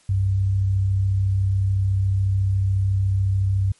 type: tone pair together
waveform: sine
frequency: 63 / 96.96 Hz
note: B1 / G2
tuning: +35 / -18 cents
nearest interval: perfect fifth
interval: 747 cents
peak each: -29 / -17 dBFS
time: 0.09-3.72 s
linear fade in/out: 5 ms
effects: white hiss -57 dBFS RMS until 3.79 s + MP3 48 kbps